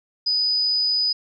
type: tone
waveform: sine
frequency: 4978 Hz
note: D#8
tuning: in tune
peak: -18 dBFS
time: 0.26-1.13 s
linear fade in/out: 10 ms
effects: none